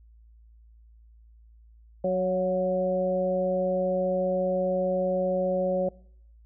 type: harmonic tone with a mistuned harmonic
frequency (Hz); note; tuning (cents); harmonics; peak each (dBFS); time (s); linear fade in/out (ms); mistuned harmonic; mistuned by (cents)
185; F#3; 0; 1 / 2 / 3 / 4; -30 / -33 / -24 / -36; 2.04-5.89; 5; 4; -32
effects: noise-tail reverb RT60 0.7 s tail -23 dB re dry + added 56 Hz sine -51 dBFS peak until 6.45 s